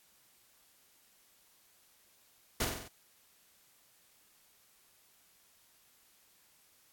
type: noise with echo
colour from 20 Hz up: pink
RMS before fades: -31 dBFS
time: 2.6-2.65 s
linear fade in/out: 5 ms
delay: 46 ms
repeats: 5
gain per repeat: -4 dB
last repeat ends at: 2.88 s
effects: white hiss -66 dBFS RMS until 6.92 s + AAC 64 kbps